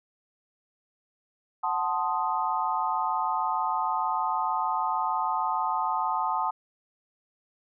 sine chord, F# diminished seventh, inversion none, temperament equal, 740 / 880 / 1046.5 / 1244.5 Hz, F#5 / A5 / C6 / Eb6, 0 / 0 / 0 / 0 cents, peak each -32 / -28 / -31 / -31 dBFS, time 1.63-6.51 s, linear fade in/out 10 ms, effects none

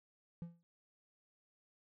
triangle tone with exponential decay, 170 Hz, F3, 46 cents flat, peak -37 dBFS, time 0.42-0.63 s, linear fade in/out 0 ms, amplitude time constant 45 ms, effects none

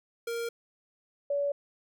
square / sine tone pair in turn, 466.2 / 569.7 Hz, A#4 / C#5, 0 / +47 cents, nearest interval minor third, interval 347 cents, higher second, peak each -32 / -26 dBFS, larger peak second, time 0.27-0.49 / 1.3-1.52 s, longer neither, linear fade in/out 5 ms, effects none

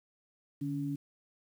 sine tone pair together, 146.83 / 282.3 Hz, D3 / C#4, 0 / +32 cents, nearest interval major seventh, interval 1132 cents, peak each -36 / -34 dBFS, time 0.61-0.96 s, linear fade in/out 10 ms, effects 10-bit

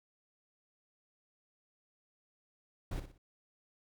brown noise with echo, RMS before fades -37 dBFS, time 2.91-3 s, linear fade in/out 5 ms, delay 60 ms, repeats 3, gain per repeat -9 dB, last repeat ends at 3.18 s, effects none

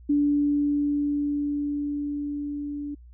sine tone with level ramp, 289.9 Hz, D4, 22 cents flat, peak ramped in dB -18 to -30 dBFS, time 0.09-2.95 s, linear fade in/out 10 ms, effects added 60 Hz sine -45 dBFS peak until 3.13 s

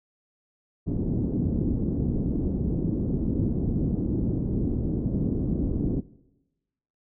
white low-pass noise, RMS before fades -26 dBFS, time 0.86-6.01 s, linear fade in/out 20 ms, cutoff 300 Hz, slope 24 dB/octave, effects noise-tail reverb RT60 1.0 s tail -20 dB re dry

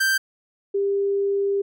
45% pulse / sine tone pair in turn, 1568 / 398.2 Hz, G6 / G4, 0 / +27 cents, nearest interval 2 octaves, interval 2373 cents, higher first, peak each -18 / -19 dBFS, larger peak first, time 0-0.18 / 0.74-1.62 s, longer second, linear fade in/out 10 ms, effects none

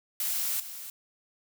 blue noise with echo, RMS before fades -30 dBFS, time 0.2-0.6 s, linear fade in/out 2 ms, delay 300 ms, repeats 1, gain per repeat -11 dB, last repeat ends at 0.9 s, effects none

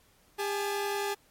sawtooth tone pair together, 402.7 / 856 Hz, G4 / A5, +47 / -48 cents, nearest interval octave + minor second, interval 1305 cents, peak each -27 / -31 dBFS, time 0.38-1.15 s, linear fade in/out 20 ms, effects pink hiss -64 dBFS RMS until 1.3 s + MP3 64 kbps

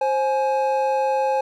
triangle tone pair together, 529.2 / 840 Hz, C5 / G#5, +20 / +19 cents, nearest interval minor sixth, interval 799 cents, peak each -19 dBFS, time 0.01-1.41 s, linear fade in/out 5 ms, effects none

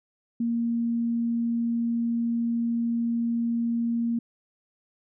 sine tone, 233.4 Hz, A#3, 2 cents sharp, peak -23 dBFS, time 0.4-4.19 s, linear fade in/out 5 ms, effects none

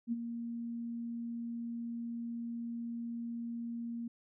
sine tone with ADSR envelope, 234 Hz, A#3, 7 cents sharp, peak -29 dBFS, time 0.07-4.08 s, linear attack 52 ms, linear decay 26 ms, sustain -8 dB, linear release 6 ms, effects none

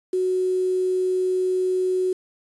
sine tone with quantisation, 370 Hz, F#4, in tune, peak -19 dBFS, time 0.13-2.13 s, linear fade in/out 5 ms, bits 7, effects resampled to 24000 Hz

